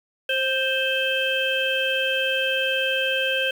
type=harmonic tone with a mistuned harmonic; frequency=523.3 Hz; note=C5; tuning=in tune; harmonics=1 / 3 / 5 / 6; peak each=-26 / -26 / -26 / -26 dBFS; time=0.29-3.51 s; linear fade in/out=5 ms; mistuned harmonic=1; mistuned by=+18 cents; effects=7-bit